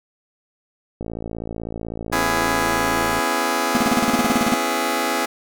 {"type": "click train", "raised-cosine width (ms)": 2, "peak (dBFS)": -16, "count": 123, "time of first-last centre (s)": [1.01, 3.189], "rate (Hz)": 56}
{"type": "chord", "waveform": "10% pulse", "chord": "C# minor seventh", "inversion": "third", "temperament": "just", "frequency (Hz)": [249.5, 277.2, 332.6, 415.8], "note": ["B3", "C#4", "E4", "G#4"], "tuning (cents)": [18, 0, 16, 2], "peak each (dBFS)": [-17, -18, -16, -17], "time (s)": [2.12, 5.26], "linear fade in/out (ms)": 10}
{"type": "tone bursts", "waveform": "square", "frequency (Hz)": 237.6, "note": "A#3", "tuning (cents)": 33, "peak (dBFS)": -16, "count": 15, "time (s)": [3.75, 4.54], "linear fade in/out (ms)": 0, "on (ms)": 20, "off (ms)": 35}
{"effects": []}